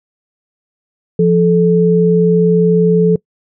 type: tone pair together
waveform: sine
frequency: 173.21 / 434.2 Hz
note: F3 / A4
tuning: -14 / -23 cents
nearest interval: octave + major third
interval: 1591 cents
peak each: -10 dBFS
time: 1.19-3.16 s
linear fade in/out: 5 ms
effects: noise-tail reverb RT60 0.1 s tail -23 dB re dry